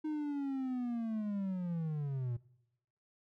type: linear sweep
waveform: triangle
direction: down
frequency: 311.1 to 116.54 Hz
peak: -32 dBFS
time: 0.04-2.37 s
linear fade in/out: 10 ms
effects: noise-tail reverb RT60 0.9 s tail -22 dB re dry